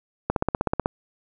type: click train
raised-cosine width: 1 ms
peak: -7 dBFS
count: 10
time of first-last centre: 0.3-0.859 s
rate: 16.1 Hz
effects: none